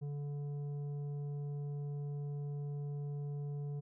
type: tone with tanh clipping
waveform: triangle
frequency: 144.4 Hz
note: D3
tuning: 29 cents flat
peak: -39 dBFS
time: 0.01-3.81 s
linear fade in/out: 20 ms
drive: 12 dB
effects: none